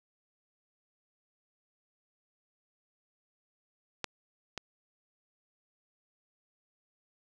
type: clicks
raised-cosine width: 0.2 ms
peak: -15 / -19 dBFS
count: 2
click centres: 4.043 / 4.577 s
effects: none